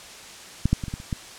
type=clicks; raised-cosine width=5 ms; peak=-7 / -6 / -17 / -20 / -17 / -27 / -13 dBFS; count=7; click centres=0.656 / 0.73 / 0.838 / 0.882 / 0.939 / 1.001 / 1.128 s; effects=white hiss -42 dBFS RMS until 1.38 s + low-pass 8000 Hz 12 dB/octave